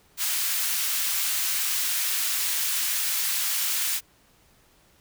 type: high-pass noise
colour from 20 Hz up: white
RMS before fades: -26 dBFS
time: 0.17-4.01 s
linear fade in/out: 50 ms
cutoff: 1500 Hz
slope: 12 dB/octave
effects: pink hiss -60 dBFS RMS until 5 s